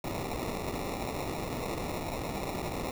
white noise with sample-and-hold, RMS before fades -35 dBFS, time 0.04-2.91 s, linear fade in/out 2 ms, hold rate 1575 Hz, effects none

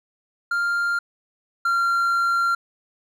triangle tone pair in turn, 1396.9 / 1379.3 Hz, F6 / F6, 0 / -22 cents, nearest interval unison, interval 22 cents, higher first, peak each -18 / -16 dBFS, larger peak second, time 0.51-0.99 / 1.65-2.55 s, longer second, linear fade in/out 5 ms, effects none

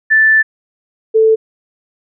sine tone pair in turn, 1760 / 441.7 Hz, A6 / A4, 0 / +7 cents, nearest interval 2 octaves, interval 2393 cents, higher first, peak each -6 dBFS, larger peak neither, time 0.1-0.43 / 1.14-1.36 s, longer first, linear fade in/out 20 ms, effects none

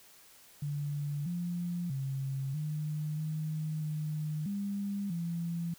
sine tone with pitch steps, 145.2 / 174.3 / 135.4 / 152.2 / 155.5 / 153 / 200.5 / 169 Hz, D3 / F3 / C#3 / D#3 / D#3 / D#3 / G3 / E3, -19 / -3 / -40 / -38 / -1 / -29 / +39 / +43 cents, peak -32 dBFS, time 0.62-5.74 s, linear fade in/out 5 ms, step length 640 ms, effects white hiss -58 dBFS RMS until 5.78 s

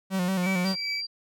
45% pulse tone with vibrato, 185 Hz, F#3, in tune, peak -24 dBFS, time 0.1-0.76 s, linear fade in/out 50 ms, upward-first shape square, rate 5.5 Hz, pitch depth 54 cents each way
triangle tone with tremolo, 2300 Hz, D7, 37 cents flat, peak -27 dBFS, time 0.42-1.02 s, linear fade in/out 20 ms, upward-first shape triangle, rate 2.5 Hz, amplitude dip 95%
sine tone, 4734 Hz, D8, 13 cents sharp, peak -30 dBFS, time 0.65-1.07 s, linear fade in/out 20 ms
effects none

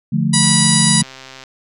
sine chord, D minor, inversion none, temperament equal, 146.83 / 174.61 / 220 Hz, D3 / F3 / A3, 0 / 0 / 0 cents, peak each -18 dBFS, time 0.12-1.03 s, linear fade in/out 10 ms
harmonic tone, 974 Hz, B5, 24 cents flat, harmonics 1 / 2 / 3 / 4 / 5 / 6 / 7 / 8 / 9 / 10, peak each -25 / -23 / -27 / -20 / -20 / -27 / -23 / -24 / -26 / -16 dBFS, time 0.33-1.02 s, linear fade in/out 10 ms
click train, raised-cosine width 0.2 ms, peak -18 dBFS, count 134, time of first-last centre 0.43-1.438 s, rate 132 Hz
effects none

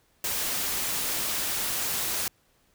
white noise, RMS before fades -29 dBFS, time 0.24-2.28 s, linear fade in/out 2 ms, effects pink hiss -66 dBFS RMS until 2.74 s

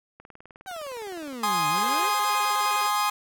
click train, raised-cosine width 0.5 ms, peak -31 dBFS, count 23, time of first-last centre 0.2-1.328 s, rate 19.5 Hz
30% pulse exponential two-way sweep, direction down then up, 787 to 146.83 to 448.5 Hz, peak -31 dBFS, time 0.66-2.11 s, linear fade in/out 20 ms, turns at 1.68 s
40% pulse chord, Ab major, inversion none, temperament equal, 830.6 / 1046.5 / 1244.5 Hz, Ab5 / C6 / Eb6, 0 / 0 / 0 cents, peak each -26 dBFS, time 1.43-3.1 s, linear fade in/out 5 ms
10% pulse tone with vibrato, 460 Hz, A#4, 23 cents flat, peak -27 dBFS, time 1.73-2.91 s, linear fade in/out 50 ms, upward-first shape square, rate 9.7 Hz, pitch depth 210 cents each way
effects none

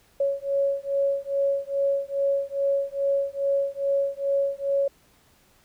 sine beating tone pair, 554.4 / 556.8 Hz, C#5 / C#5, 0 / +8 cents, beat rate 2.4 Hz, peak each -25 dBFS, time 0.2-4.88 s, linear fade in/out 5 ms, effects pink hiss -60 dBFS RMS until 5.64 s

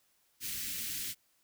white band-stop noise, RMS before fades -38 dBFS, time 0.4-1.15 s, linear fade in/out 50 ms, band 310 to 1800 Hz, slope 24 dB/octave, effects white hiss -72 dBFS RMS until 1.43 s

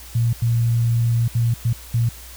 sine tone bursts at uneven times, 117.1 Hz, A#2, 8 cents sharp, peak -15 dBFS, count 5, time 0.15-0.33 / 0.42-1.28 / 1.35-1.54 / 1.65-1.73 / 1.94-2.09 s, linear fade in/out 5 ms, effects added 60 Hz sine -40 dBFS peak until 2.36 s + white hiss -41 dBFS RMS until 2.36 s

